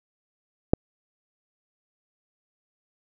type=click; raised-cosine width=2 ms; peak=-3 dBFS; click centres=0.735 s; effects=none